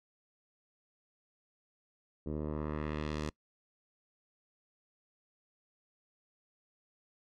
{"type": "tone with low-pass filter sweep", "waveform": "10% pulse", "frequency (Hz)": 75.9, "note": "D#2", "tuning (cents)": -42, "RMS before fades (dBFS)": -37, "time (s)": [2.26, 3.3], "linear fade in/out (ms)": 5, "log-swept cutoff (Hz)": [410, 7300], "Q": 1, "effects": ["noise-tail reverb RT60 0.1 s tail -24 dB re dry"]}